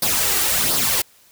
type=noise with flanger; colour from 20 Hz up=white; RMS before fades=-19 dBFS; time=0.02-1.02 s; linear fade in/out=5 ms; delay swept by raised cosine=0.2 to 2.6 ms; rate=1.4 Hz; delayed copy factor=+0.55; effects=white hiss -53 dBFS RMS until 1.31 s